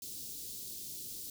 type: band-stop noise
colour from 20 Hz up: white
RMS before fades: -44 dBFS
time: 0.02-1.3 s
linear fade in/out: 2 ms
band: 400 to 3900 Hz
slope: 24 dB/octave
effects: none